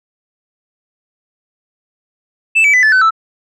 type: tone with pitch steps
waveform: sine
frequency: 2639 / 2297 / 2000 / 1741.1 / 1515.7 / 1319.5 Hz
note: E7 / D7 / B6 / A6 / F#6 / E6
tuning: +1 / -39 / +21 / -19 / +41 / +1 cents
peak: -4 dBFS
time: 2.55-3.108 s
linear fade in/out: 20 ms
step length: 93 ms
effects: tanh soft clip ceiling -6 dBFS